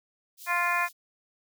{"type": "high-pass noise", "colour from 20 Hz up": "white", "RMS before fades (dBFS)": -45, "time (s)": [0.37, 0.93], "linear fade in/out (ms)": 50, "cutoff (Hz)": 3400, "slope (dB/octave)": 24}
{"type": "harmonic tone", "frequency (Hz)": 349.2, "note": "F4", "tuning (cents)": 0, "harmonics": [2, 3, 4, 5, 6, 7], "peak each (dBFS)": [-33, -28, -33, -30, -33, -31], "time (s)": [0.46, 0.89], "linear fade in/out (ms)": 50}
{"effects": []}